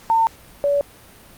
sine tone pair in turn, 904 / 570.7 Hz, A5 / D5, +47 / -50 cents, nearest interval minor sixth, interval 797 cents, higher first, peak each -13 / -15 dBFS, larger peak first, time 0.1-0.27 / 0.64-0.81 s, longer neither, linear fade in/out 0 ms, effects pink hiss -46 dBFS RMS until 1.37 s + Opus 48 kbps

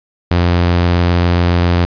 sawtooth tone with vibrato, 87.31 Hz, F2, in tune, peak -6 dBFS, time 0.31-1.85 s, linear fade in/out 0 ms, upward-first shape square, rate 19 Hz, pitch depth 14 cents each way, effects resampled to 11025 Hz + 7-bit

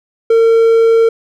triangle tone, 455.3 Hz, A#4, 41 cents flat, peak -4 dBFS, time 0.3-1.09 s, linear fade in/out 5 ms, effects none

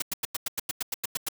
white noise bursts, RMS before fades -29 dBFS, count 12, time 0-1.287 s, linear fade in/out 5 ms, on 22 ms, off 93 ms, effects none

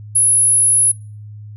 sine tone, 10548 Hz, E9, in tune, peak -9 dBFS, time 0.15-0.92 s, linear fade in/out 10 ms, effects noise-tail reverb RT60 0.4 s tail -26 dB re dry + added 105 Hz sine -31 dBFS peak until 1.56 s

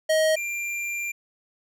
square tone pair in turn, 630 / 2379 Hz, D#5 / D7, +21 / +22 cents, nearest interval octave + major seventh, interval 2301 cents, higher second, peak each -19 / -28 dBFS, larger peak first, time 0.09-0.36 / 0.36-1.12 s, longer second, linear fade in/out 10 ms, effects low-pass 12000 Hz 12 dB/octave

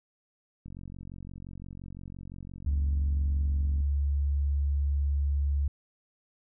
click train, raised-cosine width 5 ms, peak -31 dBFS, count 145, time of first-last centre 0.66-3.804 s, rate 45.8 Hz
sine tone, 70.9 Hz, C#2, 40 cents sharp, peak -24 dBFS, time 2.66-5.68 s, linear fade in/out 5 ms
effects none

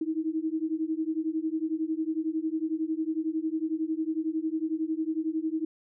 sine beating tone pair, 312.5 / 323.5 Hz, D#4 / E4, +8 / -32 cents, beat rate 11 Hz, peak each -30 dBFS, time 0.01-5.65 s, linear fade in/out 5 ms, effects none

